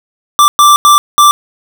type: tone bursts at uneven times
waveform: square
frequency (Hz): 1174.7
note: D6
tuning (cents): 0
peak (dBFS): -3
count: 4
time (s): 0.39-0.48 / 0.59-0.76 / 0.85-0.98 / 1.18-1.31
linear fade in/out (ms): 0
effects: none